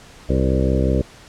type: harmonic tone with a mistuned harmonic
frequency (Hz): 65.41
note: C2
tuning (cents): 0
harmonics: 1 / 2 / 3 / 4 / 5 / 6 / 7 / 8 / 9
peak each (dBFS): -19 / -22 / -24 / -25 / -26 / -27 / -27 / -28 / -29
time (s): 0.29-1.02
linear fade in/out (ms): 5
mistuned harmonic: 7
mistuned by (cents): +35
effects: pink hiss -44 dBFS RMS until 1.28 s + low-pass 8000 Hz 12 dB/octave